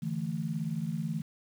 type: chord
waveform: sine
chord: D suspended second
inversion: none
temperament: just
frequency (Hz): 146.83 / 165.19 / 220.2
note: D3 / E3 / A3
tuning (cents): 0 / +4 / +2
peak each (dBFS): -37 / -33 / -36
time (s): 0.02-1.22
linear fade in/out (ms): 10
effects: 9-bit